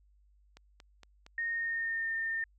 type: click train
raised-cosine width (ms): 0.2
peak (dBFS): -34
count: 4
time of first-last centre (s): 0.57-1.264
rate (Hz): 4.32
type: tone with pitch glide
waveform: sine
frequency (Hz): 1850 to 1813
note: A#6 to A#6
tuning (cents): -14 to -49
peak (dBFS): -31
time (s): 1.38-2.44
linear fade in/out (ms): 2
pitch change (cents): -35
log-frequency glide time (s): 1.51-2.13
effects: added 50 Hz sine -62 dBFS peak until 2.58 s